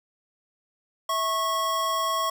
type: tone pair together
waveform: square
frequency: 652.3 / 1097 Hz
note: E5 / C#6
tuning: -18 / -18 cents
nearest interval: major sixth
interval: 900 cents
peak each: -32 / -25 dBFS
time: 1.09-2.3 s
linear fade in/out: 5 ms
effects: none